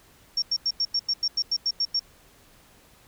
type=tone bursts; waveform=sine; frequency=5510 Hz; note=F8; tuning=24 cents flat; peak=-21 dBFS; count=12; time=0.37-1.995 s; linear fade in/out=5 ms; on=52 ms; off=91 ms; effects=pink hiss -56 dBFS RMS until 3.07 s